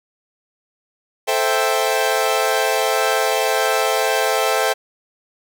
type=chord; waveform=sawtooth; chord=A minor seventh; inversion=none; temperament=equal; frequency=440 / 523.3 / 659.3 / 784 Hz; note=A4 / C5 / E5 / G5; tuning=0 / 0 / 0 / 0 cents; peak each=-18 dBFS; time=1.27-4.74 s; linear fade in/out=20 ms; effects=none

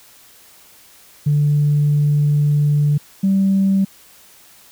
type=tone pair in turn; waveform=sine; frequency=146.83 / 194.14 Hz; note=D3 / G3; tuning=0 / -16 cents; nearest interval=perfect fourth; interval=484 cents; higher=second; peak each=-11 dBFS; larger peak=neither; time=1.26-2.98 / 3.23-3.85 s; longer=first; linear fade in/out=10 ms; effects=tanh soft clip ceiling -8 dBFS + white hiss -47 dBFS RMS until 4.71 s

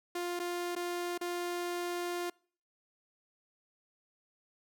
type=tone with dropouts; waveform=sawtooth; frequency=350.9 Hz; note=F4; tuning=8 cents sharp; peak=-30 dBFS; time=0.15-2.3 s; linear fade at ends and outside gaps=5 ms; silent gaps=0.393-0.398 / 0.753-0.762 / 1.178-1.211 s; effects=noise-tail reverb RT60 0.5 s tail -26 dB re dry

